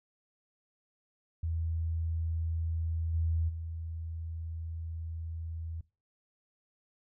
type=tone with level steps; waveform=sine; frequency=81.9 Hz; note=E2; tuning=11 cents flat; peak=-30 / -27 / -36 dBFS; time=1.43-5.81 s; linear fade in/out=5 ms; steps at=3.13 / 3.48 s; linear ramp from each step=20 ms; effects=noise-tail reverb RT60 0.3 s tail -21 dB re dry